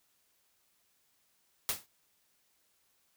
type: noise with exponential decay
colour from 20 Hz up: white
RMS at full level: -28 dBFS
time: 1.69-1.86 s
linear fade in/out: 0 ms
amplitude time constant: 36 ms
effects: white hiss -73 dBFS RMS until 3.16 s